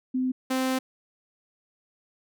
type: tone pair in turn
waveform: sine / sawtooth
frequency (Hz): 256.6 / 260.2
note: C4 / C4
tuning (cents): -34 / -9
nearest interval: unison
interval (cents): 25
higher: second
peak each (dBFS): -23 / -20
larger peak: second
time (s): 0.14-0.32 / 0.5-0.79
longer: second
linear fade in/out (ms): 10
effects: none